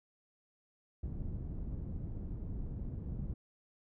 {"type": "low-pass noise", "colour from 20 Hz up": "pink", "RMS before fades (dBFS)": -40, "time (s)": [1.03, 3.34], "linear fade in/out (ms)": 5, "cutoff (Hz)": 190, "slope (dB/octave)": 12, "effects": []}